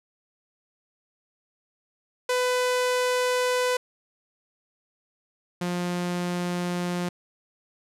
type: tone pair in turn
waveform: sawtooth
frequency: 500 / 176.78 Hz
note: B4 / F3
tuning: +21 / +21 cents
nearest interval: octave + tritone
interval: 1800 cents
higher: first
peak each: -18 / -22 dBFS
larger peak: first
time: 2.29-3.77 / 5.61-7.09 s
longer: neither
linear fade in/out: 5 ms
effects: low-pass 11000 Hz 12 dB/octave